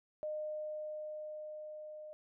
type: tone with level ramp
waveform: sine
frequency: 611 Hz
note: D#5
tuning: 32 cents flat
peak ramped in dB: -36 to -46 dBFS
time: 0.23-2.13 s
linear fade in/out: 0 ms
effects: none